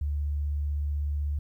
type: tone with vibrato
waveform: sine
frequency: 72.9 Hz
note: D2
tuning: 12 cents flat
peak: -26 dBFS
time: 0.01-1.39 s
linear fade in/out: 5 ms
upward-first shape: triangle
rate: 16 Hz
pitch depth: 12 cents each way
effects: 11-bit